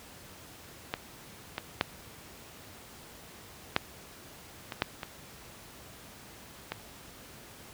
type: clicks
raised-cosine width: 0.3 ms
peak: -14 / -16 / -8 / -7 / -20 / -9 / -20 / -17 dBFS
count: 8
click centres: 0.939 / 1.581 / 1.811 / 3.764 / 4.722 / 4.821 / 5.032 / 6.72 s
effects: pink hiss -50 dBFS RMS until 7.73 s + high-pass 60 Hz 12 dB/octave